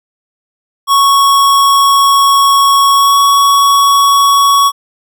square tone with pitch glide, 1108.7 to 1119 Hz, C#6 to C#6, 0 to +16 cents, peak -6 dBFS, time 0.87-4.72 s, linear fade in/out 50 ms, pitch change +16 cents, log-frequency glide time 2.93-3.17 s, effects none

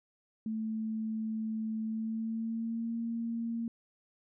sine tone with pitch glide, 220 to 230.8 Hz, A3 to A#3, 0 to -17 cents, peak -32 dBFS, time 0.46-3.68 s, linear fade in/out 2 ms, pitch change +83 cents, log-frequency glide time 1.83-2.97 s, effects none

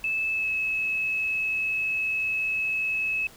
sine tone with pitch glide, 2618 to 2585 Hz, E7 to E7, -13 to -34 cents, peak -24 dBFS, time 0.04-3.27 s, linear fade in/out 2 ms, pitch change -21 cents, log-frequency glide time 0.32-0.49 s, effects pink hiss -50 dBFS RMS until 3.36 s

